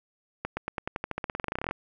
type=accelerating click train; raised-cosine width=0.5 ms; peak=-15 dBFS; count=23; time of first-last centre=0.45-1.71 s; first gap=120 ms; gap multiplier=0.92; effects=none